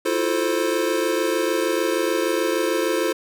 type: chord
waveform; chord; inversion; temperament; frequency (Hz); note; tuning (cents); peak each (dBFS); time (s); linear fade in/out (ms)
square; F major seventh; third; equal with one note detuned; 329.6 / 356.2 / 440 / 523.3; E4 / F4 / A4 / C5; 0 / +34 / 0 / 0; -26; 0.05-3.13; 10
effects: none